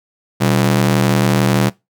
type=ring-modulated tone; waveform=sawtooth; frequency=157.8 Hz; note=D#3; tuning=25 cents sharp; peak=-5 dBFS; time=0.4-1.7 s; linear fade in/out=20 ms; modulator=35.6 Hz; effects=noise-tail reverb RT60 0.2 s tail -20 dB re dry